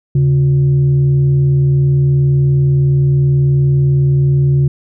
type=tone with frequency modulation; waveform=sine; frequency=138.59 Hz; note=C#3; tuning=in tune; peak=-8 dBFS; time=0.15-4.68 s; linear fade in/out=5 ms; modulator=218 Hz; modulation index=0.29; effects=none